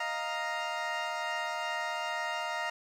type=chord; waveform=20% pulse; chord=Eb suspended second; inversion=none; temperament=equal; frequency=622.3 / 698.5 / 932.3 Hz; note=Eb5 / F5 / Bb5; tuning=0 / 0 / 0 cents; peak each=-34 / -32 / -30 dBFS; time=0-2.7 s; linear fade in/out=5 ms; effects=low-pass 5000 Hz 12 dB/octave + 10-bit